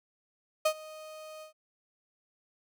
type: tone with ADSR envelope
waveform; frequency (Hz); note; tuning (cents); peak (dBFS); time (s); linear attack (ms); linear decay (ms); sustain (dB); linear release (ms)
35% pulse; 622.3; D#5; 0; -20; 0.65-1.53; 8; 73; -22; 110
effects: none